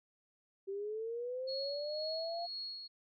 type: linear sweep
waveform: sine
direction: up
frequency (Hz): 385.4 to 698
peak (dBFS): -37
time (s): 0.67-2.47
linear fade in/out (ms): 20
type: tone with tremolo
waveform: sine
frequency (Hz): 4321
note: C#8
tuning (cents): -45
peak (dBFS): -39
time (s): 1.47-2.88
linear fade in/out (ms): 20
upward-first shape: sine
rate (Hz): 2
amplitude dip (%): 50
effects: none